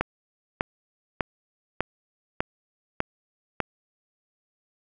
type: click train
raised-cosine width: 0.5 ms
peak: -8 dBFS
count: 7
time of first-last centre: 0.01-3.603 s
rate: 1.67 Hz
effects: none